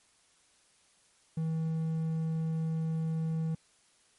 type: tone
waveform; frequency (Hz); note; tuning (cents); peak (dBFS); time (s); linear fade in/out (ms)
triangle; 160.9; E3; -42; -27; 1.37-3.55; 5
effects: white hiss -66 dBFS RMS until 4.18 s + MP3 48 kbps